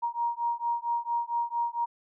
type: beating tone pair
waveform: sine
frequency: 940 / 944.4 Hz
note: A#5 / A#5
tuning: +14 / +22 cents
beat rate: 4.4 Hz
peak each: -30 dBFS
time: 0.02-1.86 s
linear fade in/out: 20 ms
effects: none